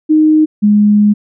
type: tone pair in turn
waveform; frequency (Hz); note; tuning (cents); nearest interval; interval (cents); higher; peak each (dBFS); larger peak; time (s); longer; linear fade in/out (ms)
sine; 309.7 / 208; D#4 / G#3; -8 / +3; perfect fifth; 689; first; -5; neither; 0.09-0.46 / 0.62-1.14; second; 20
effects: none